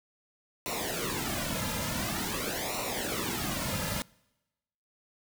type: noise with flanger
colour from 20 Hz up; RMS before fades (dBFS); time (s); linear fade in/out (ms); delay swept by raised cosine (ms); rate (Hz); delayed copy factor
pink; -33; 0.66-4.02; 0; 0.61 to 2.71; 0.47; -0.8
effects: noise-tail reverb RT60 1.0 s tail -25 dB re dry